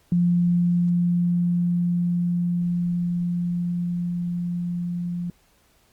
sine tone with level ramp, 174.61 Hz, F3, in tune, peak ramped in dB -16 to -25 dBFS, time 0.12-5.3 s, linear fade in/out 2 ms, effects pink hiss -61 dBFS RMS until 5.92 s + Opus 48 kbps

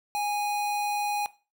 square tone, 826 Hz, G#5, 10 cents flat, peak -27 dBFS, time 0.15-1.26 s, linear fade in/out 0 ms, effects noise-tail reverb RT60 0.3 s tail -17 dB re dry

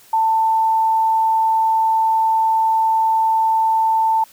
sine tone, 890 Hz, A5, 20 cents sharp, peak -13 dBFS, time 0.13-4.24 s, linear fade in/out 5 ms, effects white hiss -48 dBFS RMS until 4.32 s

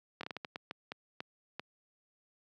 slowing click train, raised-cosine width 0.3 ms, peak -23 dBFS, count 11, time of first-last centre 0.21-1.596 s, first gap 23 ms, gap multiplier 1.37, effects high-pass 150 Hz 12 dB/octave

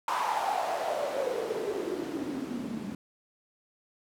white noise with band-pass filter sweep, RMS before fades -32 dBFS, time 0.08-2.95 s, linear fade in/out 2 ms, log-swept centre 1000 to 200 Hz, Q 6.3, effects none

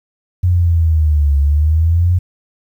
sine linear two-way sweep, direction down then up, 90.6 to 69.8 to 90.6 Hz, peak -9 dBFS, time 0.43-2.19 s, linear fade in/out 10 ms, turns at 1.38 s, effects 8-bit

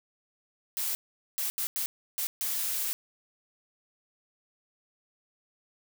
blue noise bursts at uneven times, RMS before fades -31 dBFS, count 6, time 0.77-0.95 / 1.38-1.5 / 1.58-1.67 / 1.76-1.86 / 2.18-2.27 / 2.41-2.93 s, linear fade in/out 0 ms, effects none

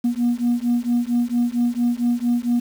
sine beating tone pair, 238 / 242.4 Hz, A#3 / B3, +36 / -32 cents, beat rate 4.4 Hz, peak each -19 dBFS, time 0.04-2.6 s, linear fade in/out 10 ms, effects tanh soft clip ceiling -13 dBFS + 7-bit

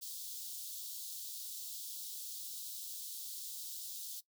white high-pass noise, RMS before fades -45 dBFS, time 0.01-4.21 s, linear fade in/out 20 ms, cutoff 3400 Hz, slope 48 dB/octave, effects noise-tail reverb RT60 0.1 s tail -18 dB re dry

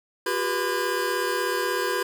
square tone cluster, 362.2 / 398.6 / 487.6 / 1006 / 1619 Hz, F#4 / G4 / B4 / B5 / G#6, -37 / +29 / -22 / +32 / -45 cents, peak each -31 dBFS, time 0.26-2.03 s, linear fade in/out 5 ms, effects none

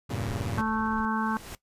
sawtooth chord, E diminished seventh, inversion none, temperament equal, 82.41 / 98 / 116.54 / 138.59 Hz, E2 / G2 / Bb2 / Db3, 0 / 0 / 0 / 0 cents, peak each -35 / -30 / -30 / -32 dBFS, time 0.09-0.62 s, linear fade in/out 20 ms
brown noise with tremolo, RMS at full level -41 dBFS, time 0.16-1.05 s, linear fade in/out 0 ms, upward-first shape triangle, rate 16 Hz, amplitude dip 30%
harmonic tone, 220 Hz, A3, in tune, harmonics 1 / 2 / 4 / 5 / 6 / 7, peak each -28 / -40 / -32 / -33 / -38 / -34 dBFS, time 0.58-1.37 s, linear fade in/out 0 ms
pink noise with exponential growth, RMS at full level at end -39 dBFS, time 0.76-1.55 s, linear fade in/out 1 ms, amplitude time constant 170 ms
effects noise-tail reverb RT60 0.1 s tail -17 dB re dry + resampled to 32000 Hz

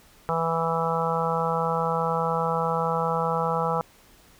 harmonic tone, 164.81 Hz, E3, in tune, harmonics 1 / 3 / 4 / 5 / 6 / 7 / 8, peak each -30 / -28 / -33 / -29 / -31 / -32 / -30 dBFS, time 0.29-3.81 s, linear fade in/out 0 ms, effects pink hiss -55 dBFS RMS until 4.39 s

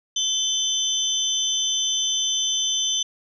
sine tone cluster, 3072 / 3530 / 6090 Hz, G7 / A7 / F#8, -36 / +5 / +49 cents, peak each -25 dBFS, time 0.16-3.03 s, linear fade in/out 5 ms, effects none

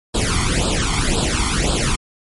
pink noise with flanger, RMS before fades -18 dBFS, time 0.14-1.96 s, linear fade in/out 10 ms, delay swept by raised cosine 0.24 to 0.93 ms, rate 1.9 Hz, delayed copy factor +0.9, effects MP3 48 kbps

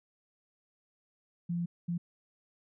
sine tone bursts at uneven times, 172.3 Hz, F3, 23 cents flat, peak -30 dBFS, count 2, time 1.49-1.66 / 1.88-1.98 s, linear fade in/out 10 ms, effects none

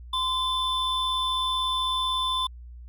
triangle tone pair together, 1034 / 3522 Hz, C6 / A7, -21 / +1 cents, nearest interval octave + major sixth, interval 2122 cents, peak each -25 dBFS, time 0.13-2.47 s, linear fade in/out 5 ms, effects added 60 Hz sine -40 dBFS peak until 2.88 s

